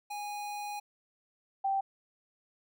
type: tone pair in turn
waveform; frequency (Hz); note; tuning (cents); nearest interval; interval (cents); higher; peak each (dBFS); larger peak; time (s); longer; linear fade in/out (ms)
square / sine; 825 / 780.9; G#5 / G5; -12 / -7; minor second; 95; first; -37 / -27; second; 0.1-0.8 / 1.64-1.81; first; 10
effects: none